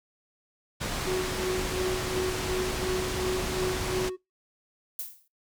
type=low-pass noise; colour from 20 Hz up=pink; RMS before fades=-32 dBFS; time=0.8-4.1 s; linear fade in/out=20 ms; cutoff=8900 Hz; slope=12 dB/octave
type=tone with tremolo; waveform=triangle; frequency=370 Hz; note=F#4; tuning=in tune; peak=-24 dBFS; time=1.06-4.17 s; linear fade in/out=20 ms; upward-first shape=sine; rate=2.8 Hz; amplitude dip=70%
type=noise with exponential decay; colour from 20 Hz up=violet; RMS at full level=-31 dBFS; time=4.99-5.28 s; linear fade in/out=2 ms; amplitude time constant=61 ms
effects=noise-tail reverb RT60 0.2 s tail -24 dB re dry